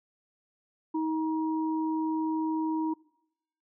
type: tone pair together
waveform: sine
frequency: 317 / 950 Hz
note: D#4 / A#5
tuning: +32 / +33 cents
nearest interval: octave + perfect fifth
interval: 1901 cents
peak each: -27 / -34 dBFS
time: 0.94-2.94 s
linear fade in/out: 10 ms
effects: noise-tail reverb RT60 0.8 s tail -23 dB re dry